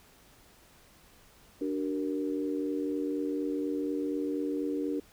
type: chord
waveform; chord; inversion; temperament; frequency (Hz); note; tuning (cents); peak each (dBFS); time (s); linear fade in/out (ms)
sine; D augmented; none; equal with one note detuned; 293.7 / 377.8 / 466.2; D4 / F#4 / A#4; 0 / +36 / 0; -31 / -36 / -36; 1.61-5; 5
effects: pink hiss -59 dBFS RMS until 5.12 s